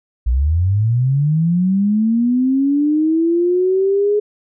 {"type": "linear sweep", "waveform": "sine", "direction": "up", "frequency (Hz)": [55.9, 420], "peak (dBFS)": -12, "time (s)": [0.26, 4.2], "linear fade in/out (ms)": 10, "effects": []}